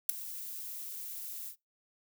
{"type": "noise with ADSR envelope", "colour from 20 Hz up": "violet", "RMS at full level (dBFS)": -21, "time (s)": [0.09, 1.56], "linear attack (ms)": 5, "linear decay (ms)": 6, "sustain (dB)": -21, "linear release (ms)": 85, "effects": ["noise-tail reverb RT60 0.2 s tail -23 dB re dry"]}